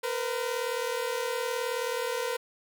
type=tone pair together; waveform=sawtooth; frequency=466.2 / 505.3 Hz; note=A#4 / B4; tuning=0 / +40 cents; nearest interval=minor second; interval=140 cents; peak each=-28 dBFS; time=0.03-2.37 s; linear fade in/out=10 ms; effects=none